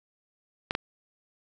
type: clicks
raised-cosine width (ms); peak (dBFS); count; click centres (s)
0.3; -11; 2; 0.709 / 0.751
effects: none